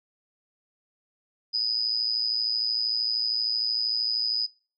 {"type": "tone with amplitude modulation", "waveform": "sine", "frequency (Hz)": 4982, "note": "D#8", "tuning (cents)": 1, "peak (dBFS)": -20, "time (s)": [1.53, 4.47], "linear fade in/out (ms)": 20, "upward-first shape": "sine", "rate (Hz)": 113, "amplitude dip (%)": 65, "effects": ["noise-tail reverb RT60 0.4 s tail -25 dB re dry"]}